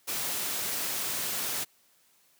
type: noise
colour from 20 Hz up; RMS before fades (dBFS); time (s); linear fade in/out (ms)
white; -32; 0.07-1.65; 20
effects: white hiss -65 dBFS RMS until 2.39 s + high-pass 100 Hz 12 dB/octave